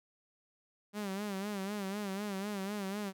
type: tone with vibrato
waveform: sawtooth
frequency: 200 Hz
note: G3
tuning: 35 cents sharp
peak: -32 dBFS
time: 0.93-3.13 s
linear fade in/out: 50 ms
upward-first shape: sine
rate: 4 Hz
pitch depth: 89 cents each way
effects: none